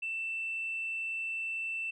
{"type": "tone", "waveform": "sine", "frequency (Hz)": 2669, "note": "E7", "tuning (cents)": 21, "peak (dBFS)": -32, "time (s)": [0.02, 1.91], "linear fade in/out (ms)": 10, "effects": ["tanh soft clip ceiling -28 dBFS"]}